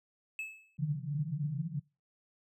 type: tone with exponential decay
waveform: triangle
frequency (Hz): 2603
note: E7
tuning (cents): -22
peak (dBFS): -32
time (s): 0.39-0.77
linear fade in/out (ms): 1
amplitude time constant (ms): 81
type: band-pass noise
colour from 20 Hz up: white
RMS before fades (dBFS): -35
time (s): 0.78-1.8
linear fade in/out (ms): 10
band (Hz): 140 to 160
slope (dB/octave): 96
effects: noise-tail reverb RT60 0.3 s tail -25 dB re dry